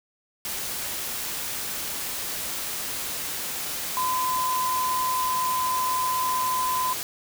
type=tone in noise; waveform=sine; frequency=1017 Hz; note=C6; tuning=50 cents flat; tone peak=-23 dBFS; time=3.97-6.93 s; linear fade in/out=0 ms; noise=white; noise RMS=-31 dBFS; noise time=0.45-7.03 s; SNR=+5 dB; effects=none